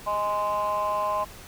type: chord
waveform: sine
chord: Ab major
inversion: second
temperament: just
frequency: 623 / 830.6 / 1038.3 Hz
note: Eb5 / Ab5 / C6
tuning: +2 / 0 / -14 cents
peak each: -27 / -30 / -24 dBFS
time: 0.06-1.25 s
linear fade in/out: 20 ms
effects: tanh soft clip ceiling -19 dBFS + pink hiss -45 dBFS RMS until 1.47 s